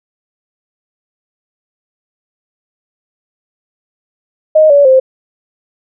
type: tone with pitch steps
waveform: sine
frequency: 622.3 / 570.7 / 523.3 Hz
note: D#5 / D5 / C5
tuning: 0 / -50 / 0 cents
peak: -3 dBFS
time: 4.55-5 s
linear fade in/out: 10 ms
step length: 150 ms
effects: none